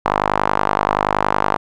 sawtooth tone with band-pass filter, 50.6 Hz, G#1, 44 cents flat, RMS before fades -18 dBFS, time 0.05-1.57 s, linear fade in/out 10 ms, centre 980 Hz, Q 2.4, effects none

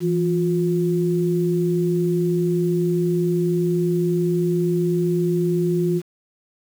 sine tone pair together, 167.73 / 355.4 Hz, E3 / F4, +30 / +30 cents, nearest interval octave + minor second, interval 1300 cents, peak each -20 dBFS, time 0-6.02 s, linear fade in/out 50 ms, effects 7-bit

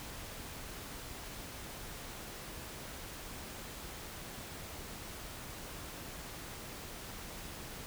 silence, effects pink hiss -46 dBFS RMS until 7.86 s

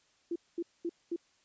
sine tone bursts, 340.8 Hz, F4, 42 cents flat, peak -31 dBFS, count 4, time 0.31-1.162 s, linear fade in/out 5 ms, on 48 ms, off 220 ms, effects white hiss -69 dBFS RMS until 1.44 s + resampled to 16000 Hz

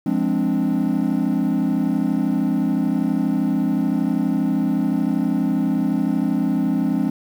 triangle chord, D half-diminished seventh, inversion first, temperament equal, 174.61 / 207.7 / 261.6 / 293.7 Hz, F3 / Ab3 / C4 / D4, 0 / 0 / 0 / 0 cents, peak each -22 / -20 / -19 / -21 dBFS, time 0.06-7.1 s, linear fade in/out 5 ms, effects tanh soft clip ceiling -9 dBFS + 8-bit

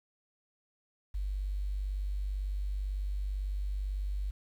sine tone with quantisation, 49 Hz, G1, in tune, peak -31 dBFS, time 1.14-4.31 s, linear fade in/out 10 ms, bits 10, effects none

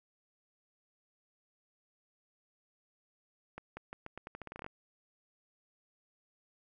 accelerating click train, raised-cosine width 0.5 ms, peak -28 dBFS, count 15, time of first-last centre 3.58-4.664 s, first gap 190 ms, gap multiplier 0.84, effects none

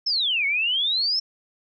sine exponential two-way sweep, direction down then up, 5420 to 2176 to 5420 Hz, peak -20 dBFS, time 0.06-1.2 s, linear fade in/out 10 ms, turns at 0.46 s, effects none

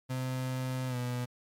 35% pulse tone with pitch glide, 129 to 123.46 Hz, C3 to B2, -24 to 0 cents, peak -30 dBFS, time 0.09-1.26 s, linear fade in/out 20 ms, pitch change -76 cents, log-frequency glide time 0.88-0.96 s, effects MP3 96 kbps

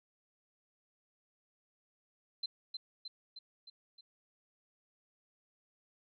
sine tone with echo, 4090 Hz, C8, 40 cents flat, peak -34 dBFS, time 2.43-2.46 s, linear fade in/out 5 ms, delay 310 ms, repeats 5, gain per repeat -4 dB, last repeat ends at 4.01 s, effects none

